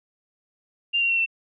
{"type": "tone with pitch steps", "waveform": "sine", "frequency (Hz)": [2789, 2755, 2722, 2689], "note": ["F7", "F7", "F7", "E7"], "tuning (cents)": [-3, -24, -45, 34], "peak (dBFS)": -19, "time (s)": [0.93, 1.262], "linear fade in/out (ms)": 20, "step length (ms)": 83, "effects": []}